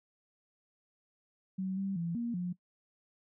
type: tone with pitch steps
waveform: sine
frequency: 188.8 / 194.9 / 169 / 235.8 / 178.1 Hz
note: F#3 / G3 / E3 / A#3 / F3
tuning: +35 / -10 / +43 / +20 / +34 cents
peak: -32 dBFS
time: 1.58-2.53 s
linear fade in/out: 10 ms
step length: 190 ms
effects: noise-tail reverb RT60 0.1 s tail -20 dB re dry